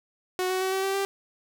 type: tone with pitch steps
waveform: sawtooth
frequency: 368.2 / 373.1 / 378.1 / 383.2 / 388.3 / 393.5 Hz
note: F#4 / F#4 / F#4 / G4 / G4 / G4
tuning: -8 / +14 / +38 / -39 / -16 / +7 cents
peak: -21 dBFS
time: 0.39-1.05 s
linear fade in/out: 0 ms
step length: 110 ms
effects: none